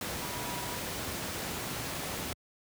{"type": "tone in noise", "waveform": "sine", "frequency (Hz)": 970, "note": "B5", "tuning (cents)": -31, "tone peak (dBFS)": -43, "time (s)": [0.22, 0.78], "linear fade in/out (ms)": 2, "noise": "pink", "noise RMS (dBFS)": -36, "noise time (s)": [0.01, 2.33], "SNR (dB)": -10, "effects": ["high-pass 80 Hz 12 dB/octave"]}